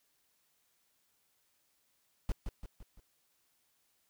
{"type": "noise with echo", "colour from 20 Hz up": "brown", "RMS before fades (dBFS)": -31, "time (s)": [2.29, 2.32], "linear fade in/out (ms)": 0, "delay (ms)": 170, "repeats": 4, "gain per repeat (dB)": -6, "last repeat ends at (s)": 3, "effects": ["white hiss -75 dBFS RMS until 4.09 s"]}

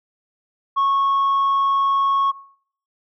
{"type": "tone", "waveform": "sine", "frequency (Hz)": 1100, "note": "C#6", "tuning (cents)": -14, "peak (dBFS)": -13, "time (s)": [0.76, 2.32], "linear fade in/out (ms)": 20, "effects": ["noise-tail reverb RT60 0.6 s tail -22 dB re dry", "tanh soft clip ceiling -14 dBFS"]}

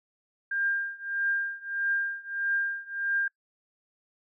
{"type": "tone with tremolo", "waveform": "sine", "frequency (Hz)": 1600, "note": "G6", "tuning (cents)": 35, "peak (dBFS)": -23, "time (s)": [0.51, 3.28], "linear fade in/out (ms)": 5, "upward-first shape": "triangle", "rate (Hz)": 1.6, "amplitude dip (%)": 95, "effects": ["noise-tail reverb RT60 0.1 s tail -23 dB re dry"]}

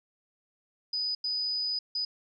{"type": "tone bursts at uneven times", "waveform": "sine", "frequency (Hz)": 4978, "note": "D#8", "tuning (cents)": 0, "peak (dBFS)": -28, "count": 3, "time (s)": [[0.93, 1.15], [1.24, 1.79], [1.95, 2.05]], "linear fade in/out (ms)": 5, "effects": []}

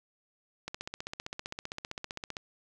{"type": "click train", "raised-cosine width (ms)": 0.2, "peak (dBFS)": -20, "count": 27, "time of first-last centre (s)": [0.68, 2.368], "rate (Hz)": 15.4, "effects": []}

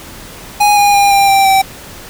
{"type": "tone with pitch steps", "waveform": "square", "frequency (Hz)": [827, 816.1, 805.3, 794.7, 784.2, 773.9], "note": ["G#5", "G#5", "G5", "G5", "G5", "G5"], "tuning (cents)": [-8, -31, 46, 23, 0, -22], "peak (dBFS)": -7, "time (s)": [0.6, 1.62], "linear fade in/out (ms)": 10, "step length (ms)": 170, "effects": ["pink hiss -32 dBFS RMS until 2.09 s"]}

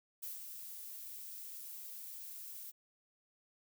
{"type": "noise with ADSR envelope", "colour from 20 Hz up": "violet", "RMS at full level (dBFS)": -43, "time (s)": [0.22, 2.72], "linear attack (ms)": 14, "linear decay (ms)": 160, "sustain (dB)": -5, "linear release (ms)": 26, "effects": []}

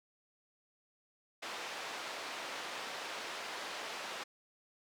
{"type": "band-pass noise", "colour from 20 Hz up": "pink", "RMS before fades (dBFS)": -43, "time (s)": [1.42, 4.24], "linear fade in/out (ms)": 10, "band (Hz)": [600, 4800], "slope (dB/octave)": 12, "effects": []}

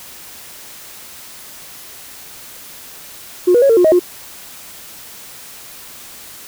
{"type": "tone with pitch steps", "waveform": "sine", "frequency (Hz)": [358.9, 482.6, 552, 454.7, 357, 629, 356.7], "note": ["F4", "B4", "C#5", "A#4", "F4", "D#5", "F4"], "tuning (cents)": [47, -40, -7, -43, 38, 19, 37], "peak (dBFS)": -6, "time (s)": [3.47, 3.995], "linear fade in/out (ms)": 10, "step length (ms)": 75, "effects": ["tanh soft clip ceiling -3 dBFS", "white hiss -36 dBFS RMS until 6.47 s"]}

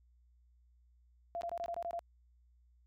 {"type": "tone bursts", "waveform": "sine", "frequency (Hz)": 685, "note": "F5", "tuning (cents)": -34, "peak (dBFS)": -36, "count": 8, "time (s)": [1.35, 1.992], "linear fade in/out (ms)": 0, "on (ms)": 61, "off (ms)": 22}
{"type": "clicks", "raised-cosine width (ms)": 0.2, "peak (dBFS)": -30, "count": 2, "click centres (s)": [1.419, 1.641]}
{"effects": ["added 60 Hz sine -64 dBFS peak until 2.86 s"]}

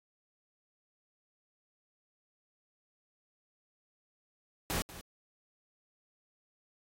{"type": "noise with echo", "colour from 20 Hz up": "pink", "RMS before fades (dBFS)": -34, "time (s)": [4.7, 4.82], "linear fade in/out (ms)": 0, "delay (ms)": 190, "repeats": 1, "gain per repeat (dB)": -14, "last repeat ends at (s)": 5.01, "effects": ["AAC 48 kbps"]}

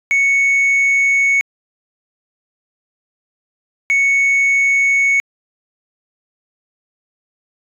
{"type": "tone pair in turn", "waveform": "sine", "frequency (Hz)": [2217, 2217], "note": ["C#7", "C#7"], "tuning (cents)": [0, 0], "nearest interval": "unison", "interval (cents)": 0, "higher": "neither", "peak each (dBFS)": -8, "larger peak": "neither", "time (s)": [[0.11, 1.41], [3.9, 5.2]], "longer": "neither", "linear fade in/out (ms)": 0, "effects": ["tanh soft clip ceiling -10 dBFS"]}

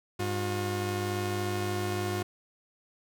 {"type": "tone pair together", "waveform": "sawtooth", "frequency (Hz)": [100.69, 359.2], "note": ["G2", "F4"], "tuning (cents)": [47, 49], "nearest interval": "octave + minor seventh", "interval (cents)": 2202, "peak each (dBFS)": -28, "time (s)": [0.19, 2.23], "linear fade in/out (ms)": 10, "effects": []}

